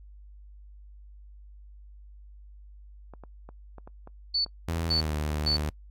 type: clicks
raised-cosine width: 1 ms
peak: -31 dBFS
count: 11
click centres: 3.137 / 3.237 / 3.49 / 3.783 / 3.875 / 4.074 / 4.463 / 4.768 / 4.921 / 5.312 / 5.448 s
type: tone bursts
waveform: sine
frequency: 4478 Hz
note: C#8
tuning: 17 cents sharp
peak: -23 dBFS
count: 3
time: 4.34-5.57 s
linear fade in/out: 10 ms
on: 110 ms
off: 450 ms
type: tone with pitch glide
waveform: sawtooth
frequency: 82.8 to 75.49 Hz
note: E2 to D2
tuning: +8 to +48 cents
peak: -24 dBFS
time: 4.68-5.7 s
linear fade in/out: 5 ms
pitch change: -160 cents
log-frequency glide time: 4.88-5.14 s
effects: noise-tail reverb RT60 0.1 s tail -24 dB re dry + added 50 Hz sine -46 dBFS peak until 5.9 s